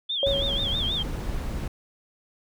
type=tone with vibrato; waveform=sine; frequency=3400 Hz; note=G#7; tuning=40 cents sharp; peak=-25 dBFS; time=0.09-1.03 s; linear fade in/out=10 ms; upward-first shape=sine; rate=6.2 Hz; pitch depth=130 cents each way
type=tone with exponential decay; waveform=sine; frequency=554 Hz; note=C#5; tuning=1 cent flat; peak=-19 dBFS; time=0.23-0.97 s; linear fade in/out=1 ms; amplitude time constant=160 ms
type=noise; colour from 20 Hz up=brown; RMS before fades=-30 dBFS; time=0.26-1.68 s; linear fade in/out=5 ms
effects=none